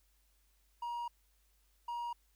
triangle tone bursts at uneven times, 950 Hz, A#5, 33 cents sharp, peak -35 dBFS, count 2, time 0.82-1.08 / 1.88-2.13 s, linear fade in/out 5 ms, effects added 50 Hz sine -70 dBFS peak until 2.35 s + white hiss -75 dBFS RMS until 2.35 s

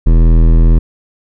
sine tone with hard clipping, 41 Hz, E1, 9 cents flat, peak -6 dBFS, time 0.06-0.79 s, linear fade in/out 10 ms, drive 15 dB, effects none

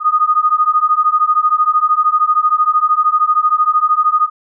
sine beating tone pair, 1231 / 1244 Hz, D#6 / D#6, -19 / -1 cents, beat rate 13 Hz, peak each -13 dBFS, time 0-4.3 s, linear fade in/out 50 ms, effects none

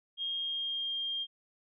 sine tone with pitch glide, 3237 to 3209 Hz, G#7 to G7, -45 to +40 cents, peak -32 dBFS, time 0.17-1.27 s, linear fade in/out 50 ms, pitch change -15 cents, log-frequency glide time 0.36-0.95 s, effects none

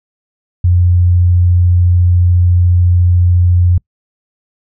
sine tone, 88.6 Hz, F2, 25 cents sharp, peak -6 dBFS, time 0.64-3.78 s, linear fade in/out 5 ms, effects noise-tail reverb RT60 0.1 s tail -26 dB re dry

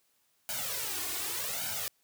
white noise with flanger, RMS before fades -35 dBFS, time 0.49-1.88 s, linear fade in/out 0 ms, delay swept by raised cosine 1.3 to 2.8 ms, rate 0.85 Hz, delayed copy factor +1, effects white hiss -72 dBFS RMS until 2.03 s + high-pass 80 Hz 12 dB/octave

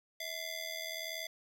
15% pulse ring-modulated tone, 1371 Hz, F6, 32 cents flat, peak -29 dBFS, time 0.2-1.27 s, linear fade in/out 5 ms, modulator 726 Hz, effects none

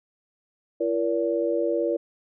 sine tone cluster, 338.4 / 473.8 / 572 Hz, E4 / A#4 / D5, +45 / +28 / -46 cents, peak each -26 dBFS, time 0.8-1.97 s, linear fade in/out 10 ms, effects none

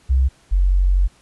sine tone pair in turn, 65.41 / 46.14 Hz, C2 / F#1, 0 / -4 cents, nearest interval tritone, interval 604 cents, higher first, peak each -12 dBFS, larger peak neither, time 0.09-0.29 / 0.51-1.08 s, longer second, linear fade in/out 20 ms, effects pink hiss -54 dBFS RMS until 1.21 s + resampled to 24000 Hz

